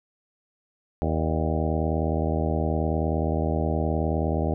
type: harmonic tone with a mistuned harmonic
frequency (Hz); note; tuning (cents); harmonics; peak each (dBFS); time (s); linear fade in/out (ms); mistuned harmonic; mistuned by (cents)
79.1; D#2; +29; 1 / 2 / 3 / 4 / 5 / 6 / 7 / 8 / 9 / 10; -26 / -29 / -31 / -32 / -33 / -34 / -34 / -35 / -36 / -36; 1.02-4.54; 0; 7; +89
effects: none